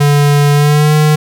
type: tone with pitch glide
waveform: square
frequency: 144.7 to 152.07 Hz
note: D3 to D#3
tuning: -25 to -39 cents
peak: -7 dBFS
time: 0-1.16 s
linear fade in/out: 10 ms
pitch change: +86 cents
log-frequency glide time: 0.53-0.94 s
effects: none